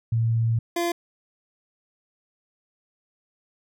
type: tone pair in turn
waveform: sine / 25% pulse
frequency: 114.4 / 343.6 Hz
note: A#2 / F4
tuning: -32 / -28 cents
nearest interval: octave + perfect fifth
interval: 1904 cents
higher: second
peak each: -19 dBFS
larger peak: neither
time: 0.12-0.59 / 0.76-0.92 s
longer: first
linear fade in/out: 5 ms
effects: none